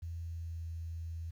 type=tone with pitch glide; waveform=sine; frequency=83.8 to 82.6 Hz; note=E2 to E2; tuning=+29 to +4 cents; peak=-38 dBFS; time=0.02-1.31 s; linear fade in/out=10 ms; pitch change=-25 cents; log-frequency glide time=0.18-0.67 s; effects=11-bit